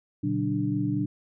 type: tone cluster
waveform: sine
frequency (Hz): 119.9 / 144.1 / 188.8 / 294.8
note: A#2 / D3 / F#3 / D4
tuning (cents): +49 / -33 / +35 / +7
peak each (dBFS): -30 / -32 / -31 / -27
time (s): 0.23-1.06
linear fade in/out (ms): 10
effects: none

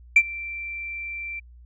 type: tone with ADSR envelope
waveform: sine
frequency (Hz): 2349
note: D7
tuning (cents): 0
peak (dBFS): -7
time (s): 0.16-1.4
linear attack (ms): 5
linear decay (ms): 56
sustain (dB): -23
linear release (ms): 12
effects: tanh soft clip ceiling -7 dBFS + added 60 Hz sine -45 dBFS peak until 1.65 s

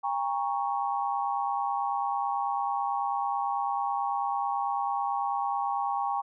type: chord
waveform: sine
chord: G diminished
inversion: none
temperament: equal with one note detuned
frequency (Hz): 803.2 / 932.3 / 1108.7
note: G5 / Bb5 / Db6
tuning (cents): +42 / 0 / 0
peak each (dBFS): -29 / -33 / -32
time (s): 0.03-6.22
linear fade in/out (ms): 20
effects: none

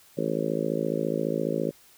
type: harmonic tone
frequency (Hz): 54.6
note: A1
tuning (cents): -13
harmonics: 3 / 4 / 5 / 6 / 7 / 8 / 9 / 10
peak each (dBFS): -33 / -33 / -33 / -33 / -33 / -33 / -33 / -33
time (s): 0.17-1.71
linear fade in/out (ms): 10
effects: white hiss -56 dBFS RMS until 1.97 s

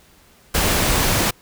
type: noise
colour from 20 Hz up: pink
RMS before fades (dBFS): -18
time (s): 0.54-1.31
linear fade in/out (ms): 10
effects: pink hiss -52 dBFS RMS until 1.41 s

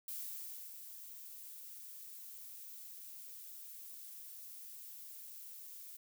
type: noise with ADSR envelope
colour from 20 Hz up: violet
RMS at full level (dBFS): -43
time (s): 0.08-5.97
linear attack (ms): 3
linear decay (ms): 640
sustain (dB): -8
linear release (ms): 7
effects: none

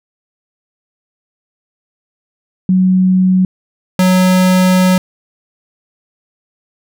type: tone pair in turn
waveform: sine / square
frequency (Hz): 185.7 / 184.52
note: F#3 / F#3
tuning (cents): +7 / -4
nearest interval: unison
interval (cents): 11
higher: first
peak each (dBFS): -7 / -8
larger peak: first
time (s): 2.69-3.45 / 3.99-4.98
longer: second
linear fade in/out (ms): 2
effects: none

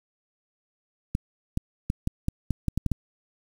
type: clicks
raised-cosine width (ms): 5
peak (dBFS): -12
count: 10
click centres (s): 1.151 / 1.574 / 1.901 / 2.074 / 2.284 / 2.507 / 2.683 / 2.776 / 2.863 / 2.917
effects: 7-bit

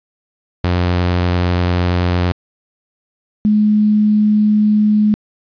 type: tone pair in turn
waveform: sawtooth / sine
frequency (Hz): 88.8 / 211.2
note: F2 / G#3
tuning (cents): +29 / +29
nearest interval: octave + minor third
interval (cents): 1500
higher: second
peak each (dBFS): -9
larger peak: neither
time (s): 0.64-2.32 / 3.45-5.14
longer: second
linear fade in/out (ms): 0
effects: resampled to 11025 Hz + 8-bit

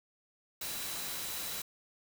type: tone in noise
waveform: sine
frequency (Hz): 3951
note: B7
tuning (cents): 0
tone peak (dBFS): -47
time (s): 0.61-1.62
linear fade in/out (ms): 5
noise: white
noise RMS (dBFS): -39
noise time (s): 0.61-1.62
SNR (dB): -11
effects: none

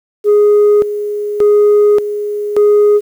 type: tone with tremolo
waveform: sine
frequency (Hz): 415.3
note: G#4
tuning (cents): 0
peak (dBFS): -3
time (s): 0.24-3.01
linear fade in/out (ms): 50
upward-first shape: square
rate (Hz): 0.86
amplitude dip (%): 75
effects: tanh soft clip ceiling -4 dBFS + 7-bit

